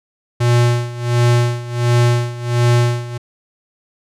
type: tone with tremolo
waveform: square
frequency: 120.2 Hz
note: B2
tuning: 46 cents flat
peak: -10 dBFS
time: 0.4-3.18 s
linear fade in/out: 10 ms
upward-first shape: sine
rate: 1.4 Hz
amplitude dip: 85%
effects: low-pass 9000 Hz 12 dB/octave